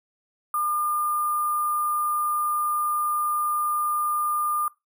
sine tone with sample-and-hold, 1205 Hz, D6, 44 cents sharp, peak -22 dBFS, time 0.54-4.68 s, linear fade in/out 2 ms, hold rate 11025 Hz, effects noise-tail reverb RT60 0.2 s tail -21 dB re dry

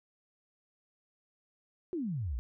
sine exponential sweep, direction down, 379 to 53 Hz, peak -32 dBFS, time 1.93-2.39 s, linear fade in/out 0 ms, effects none

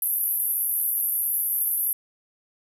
pink band-pass noise, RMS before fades -25 dBFS, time 0.02-1.93 s, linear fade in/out 2 ms, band 11000 to 13000 Hz, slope 96 dB/octave, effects none

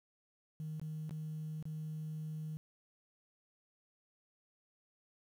sine tone with dropouts, 155.56 Hz, D#3, in tune, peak -38 dBFS, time 0.6-2.57 s, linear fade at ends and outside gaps 0 ms, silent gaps 0.797-0.815 / 1.094-1.109 / 1.626-1.654 s, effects tanh soft clip ceiling -36 dBFS + 11-bit

